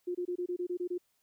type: tone bursts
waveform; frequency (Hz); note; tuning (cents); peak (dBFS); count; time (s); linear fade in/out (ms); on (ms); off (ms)
sine; 355.9; F4; +33; -31; 9; 0.07-0.981; 10; 79; 25
effects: white hiss -75 dBFS RMS until 1.22 s